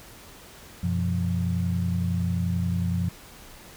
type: tone cluster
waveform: sine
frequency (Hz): 92.5 / 123.6 / 173.8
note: F#2 / B2 / F3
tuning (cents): 0 / +2 / -8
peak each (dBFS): -26 / -32 / -26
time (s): 0.83-3.09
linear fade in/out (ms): 5
effects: pink hiss -47 dBFS RMS until 3.76 s